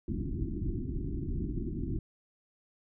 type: low-pass noise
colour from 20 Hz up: pink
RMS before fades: -34 dBFS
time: 0.08-1.99 s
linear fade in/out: 2 ms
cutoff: 370 Hz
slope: 96 dB/octave
effects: none